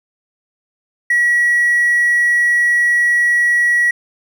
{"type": "tone with hard clipping", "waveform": "triangle", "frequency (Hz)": 1925, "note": "B6", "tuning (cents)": -45, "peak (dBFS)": -11, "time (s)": [1.1, 3.91], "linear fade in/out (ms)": 5, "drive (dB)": 4, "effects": []}